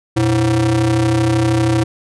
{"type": "ring-modulated tone", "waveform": "square", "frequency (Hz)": 104.3, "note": "G#2", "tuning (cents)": 8, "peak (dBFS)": -10, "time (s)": [0.16, 1.84], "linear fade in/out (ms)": 10, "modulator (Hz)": 225, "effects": ["resampled to 24000 Hz"]}